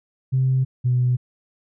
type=tone pair in turn; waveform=sine; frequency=130.81 / 124.61 Hz; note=C3 / B2; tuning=0 / +16 cents; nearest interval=minor second; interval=84 cents; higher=first; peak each=-15 dBFS; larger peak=neither; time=0.32-0.65 / 0.84-1.17 s; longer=neither; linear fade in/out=20 ms; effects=tanh soft clip ceiling -11 dBFS